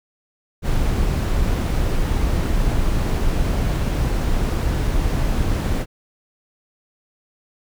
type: noise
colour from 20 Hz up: brown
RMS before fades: -19 dBFS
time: 0.62-5.86 s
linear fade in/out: 50 ms
effects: none